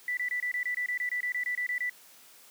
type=tone bursts; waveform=sine; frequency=1975.5 Hz; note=B6; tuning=in tune; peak=-28 dBFS; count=16; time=0.08-1.896 s; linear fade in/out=2 ms; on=91 ms; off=24 ms; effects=white hiss -55 dBFS RMS until 2.5 s + high-pass 200 Hz 12 dB/octave